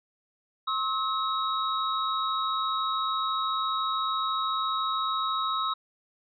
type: tone cluster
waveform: sine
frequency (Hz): 1075 / 1289 / 3808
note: C6 / E6 / A#7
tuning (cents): +47 / -39 / +36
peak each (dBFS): -31 / -28 / -33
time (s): 0.67-5.74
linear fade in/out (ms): 10
effects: none